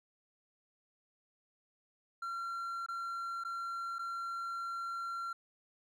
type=tone with dropouts; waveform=triangle; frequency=1369 Hz; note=F6; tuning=35 cents flat; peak=-35 dBFS; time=2.22-5.33 s; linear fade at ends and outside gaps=5 ms; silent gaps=2.863-2.885 / 3.438-3.448 / 3.985-3.991 s; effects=none